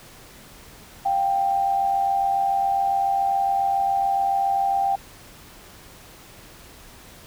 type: tone pair together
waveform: sine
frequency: 699 / 786.2 Hz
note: F5 / G5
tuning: +1 / +5 cents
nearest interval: major second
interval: 204 cents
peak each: -28 / -19 dBFS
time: 1.05-4.96 s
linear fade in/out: 10 ms
effects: pink hiss -46 dBFS RMS until 7.26 s